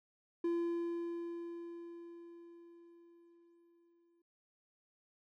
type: tone with exponential decay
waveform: triangle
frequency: 340.8 Hz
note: F4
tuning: 42 cents flat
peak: -29 dBFS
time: 0.44-4.22 s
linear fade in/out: 5 ms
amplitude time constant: 820 ms
effects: none